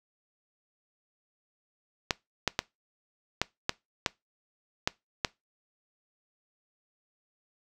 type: clicks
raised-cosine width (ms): 0.2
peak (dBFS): -7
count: 8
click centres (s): 2.108 / 2.477 / 2.591 / 3.416 / 3.694 / 4.062 / 4.875 / 5.248
effects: noise-tail reverb RT60 0.2 s tail -22 dB re dry